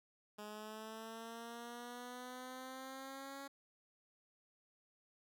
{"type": "linear sweep", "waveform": "10% pulse", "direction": "up", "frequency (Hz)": [208.7, 277.6], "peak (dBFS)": -39, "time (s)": [0.38, 3.48], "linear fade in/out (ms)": 10, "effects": []}